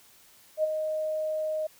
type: tone with ADSR envelope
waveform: sine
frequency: 622 Hz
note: D#5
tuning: 1 cent flat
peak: -20 dBFS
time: 0.57-1.67 s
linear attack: 66 ms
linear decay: 21 ms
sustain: -7 dB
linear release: 7 ms
effects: white hiss -57 dBFS RMS until 1.79 s